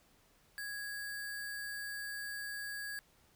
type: tone with sample-and-hold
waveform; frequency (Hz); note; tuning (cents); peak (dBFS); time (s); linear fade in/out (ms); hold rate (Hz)
sine; 1661.2; G#6; 0; -39; 0.58-2.99; 0; 6300
effects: pink hiss -68 dBFS RMS until 3.35 s